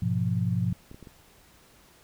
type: chord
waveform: sine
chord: F diminished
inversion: first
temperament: equal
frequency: 103.83 / 123.47 / 174.61 Hz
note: Ab2 / Cb3 / F3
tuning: 0 / 0 / 0 cents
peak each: -28 dBFS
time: 0.02-0.73 s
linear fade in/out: 5 ms
type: clicks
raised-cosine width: 3 ms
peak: -32 dBFS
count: 4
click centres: 0.914 / 0.945 / 1.027 / 1.072 s
effects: pink hiss -57 dBFS RMS until 2.03 s